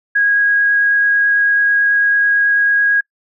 sine tone with vibrato, 1646 Hz, G#6, 16 cents flat, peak -10 dBFS, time 0.15-3.01 s, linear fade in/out 10 ms, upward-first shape triangle, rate 9.1 Hz, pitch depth 8 cents each way, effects noise-tail reverb RT60 0.1 s tail -25 dB re dry

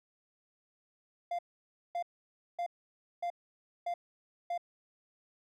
triangle tone bursts, 696 Hz, F5, 6 cents flat, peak -30 dBFS, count 6, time 1.31-4.578 s, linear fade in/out 5 ms, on 78 ms, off 560 ms, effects none

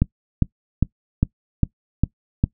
click train, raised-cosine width 5 ms, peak -3 dBFS, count 7, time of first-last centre 0.02-2.439 s, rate 2.48 Hz, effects noise-tail reverb RT60 0.1 s tail -21 dB re dry

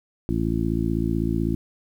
harmonic tone, 55.9 Hz, A1, 28 cents sharp, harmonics 1 / 2 / 3 / 4 / 5 / 6, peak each -28 / -28 / -28 / -28 / -28 / -28 dBFS, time 0.29-1.55 s, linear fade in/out 0 ms, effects 9-bit

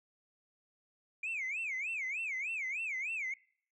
sine tone with vibrato, 2343 Hz, D7, 5 cents flat, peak -33 dBFS, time 1.23-3.34 s, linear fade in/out 5 ms, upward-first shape sine, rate 3.3 Hz, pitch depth 250 cents each way, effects noise-tail reverb RT60 0.6 s tail -26 dB re dry + tanh soft clip ceiling -32 dBFS

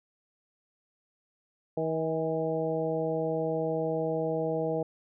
harmonic tone with a mistuned harmonic, 160 Hz, D#3, 49 cents sharp, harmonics 1 / 2 / 3 / 4 / 5, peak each -35 / -35 / -30 / -33 / -39 dBFS, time 1.77-4.83 s, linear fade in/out 5 ms, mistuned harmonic 5, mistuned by +28 cents, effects none

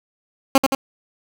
15% pulse tone with echo, 270 Hz, C#4, 45 cents flat, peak -3 dBFS, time 0.55-0.58 s, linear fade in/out 2 ms, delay 85 ms, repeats 2, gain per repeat -4 dB, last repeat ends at 0.75 s, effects none

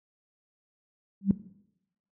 sine tone with exponential growth, 196 Hz, G3, in tune, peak -14 dBFS, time 1.21-1.31 s, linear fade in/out 2 ms, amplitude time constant 21 ms, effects noise-tail reverb RT60 0.8 s tail -17 dB re dry + high-pass 60 Hz 12 dB/octave

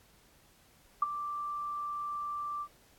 sine tone with ADSR envelope, 1174.7 Hz, D6, in tune, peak -21 dBFS, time 1.02-2.68 s, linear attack 5 ms, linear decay 21 ms, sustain -13 dB, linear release 65 ms, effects pink hiss -63 dBFS RMS until 2.98 s + AAC 64 kbps

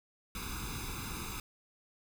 pink noise with comb filter, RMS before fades -40 dBFS, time 0.35-1.4 s, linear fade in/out 2 ms, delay 0.8 ms, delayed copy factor +1, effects none

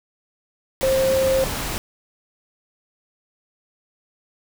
sine tone in noise, 530 Hz, C5, 22 cents sharp, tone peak -16 dBFS, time 0.83-1.44 s, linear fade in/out 0 ms, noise pink, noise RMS -27 dBFS, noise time 0.81-1.78 s, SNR +8 dB, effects none

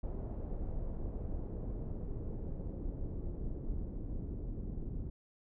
brown noise with low-pass filter sweep, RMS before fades -39 dBFS, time 0.03-5.1 s, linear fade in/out 5 ms, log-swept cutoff 610 to 330 Hz, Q 1.2, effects none

